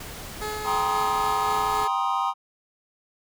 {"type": "noise", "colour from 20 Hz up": "pink", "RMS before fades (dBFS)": -38, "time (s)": [0, 1.85], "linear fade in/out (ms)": 5}
{"type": "tone with tremolo", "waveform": "15% pulse", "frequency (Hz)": 425.6, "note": "G#4", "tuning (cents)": 42, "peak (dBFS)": -22, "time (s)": [0.41, 1.88], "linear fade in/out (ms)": 10, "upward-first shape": "triangle", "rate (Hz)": 3.8, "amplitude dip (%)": 30}
{"type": "chord", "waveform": "triangle", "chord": "C minor seventh", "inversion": "second", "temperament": "equal with one note detuned", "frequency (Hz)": [784, 950.3, 1046.5, 1244.5], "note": ["G5", "Bb5", "C6", "Eb6"], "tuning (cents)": [0, 33, 0, 0], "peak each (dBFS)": -26, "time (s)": [0.64, 2.34], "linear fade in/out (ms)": 50}
{"effects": []}